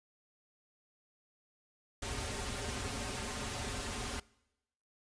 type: noise with comb filter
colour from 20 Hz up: pink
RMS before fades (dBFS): -39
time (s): 2.02-4.2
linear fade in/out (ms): 5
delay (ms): 6.1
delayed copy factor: -1
effects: noise-tail reverb RT60 0.9 s tail -23 dB re dry + resampled to 22050 Hz